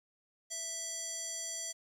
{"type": "tone with band-pass filter", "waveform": "square", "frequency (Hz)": 659.3, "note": "E5", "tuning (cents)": 0, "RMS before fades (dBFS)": -40, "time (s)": [0.5, 1.73], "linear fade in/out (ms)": 20, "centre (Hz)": 6900, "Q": 4.4, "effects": ["11-bit"]}